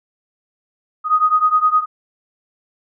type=beating tone pair; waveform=sine; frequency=1244.5 / 1254.2 Hz; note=D#6 / D#6; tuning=0 / +13 cents; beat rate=9.7 Hz; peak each=-14 / -16 dBFS; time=1.04-1.86 s; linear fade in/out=50 ms; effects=none